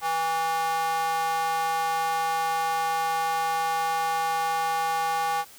square tone with high-pass filter, 162.8 Hz, E3, 21 cents flat, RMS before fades -26 dBFS, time 0.01-5.45 s, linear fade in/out 50 ms, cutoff 900 Hz, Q 6.6, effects white hiss -49 dBFS RMS until 5.58 s

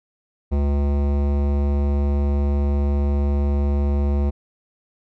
sine tone with hard clipping, 71.2 Hz, C#2, 47 cents sharp, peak -19 dBFS, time 0.51-4.31 s, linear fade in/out 20 ms, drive 17 dB, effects none

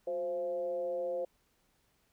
sine tone with frequency modulation, 523.3 Hz, C5, in tune, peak -32 dBFS, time 0.07-1.25 s, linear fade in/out 5 ms, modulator 161 Hz, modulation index 0.58, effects pink hiss -73 dBFS RMS until 2.12 s

